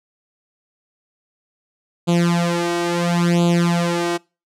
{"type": "tone with flanger", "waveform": "sawtooth", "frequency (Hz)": 172.3, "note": "F3", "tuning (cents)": -23, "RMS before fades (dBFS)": -18, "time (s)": [2.07, 4.18], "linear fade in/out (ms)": 20, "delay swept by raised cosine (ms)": [0.27, 2.67], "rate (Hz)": 0.73, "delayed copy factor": 0.95, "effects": ["noise-tail reverb RT60 0.3 s tail -25 dB re dry", "low-pass 9000 Hz 12 dB/octave"]}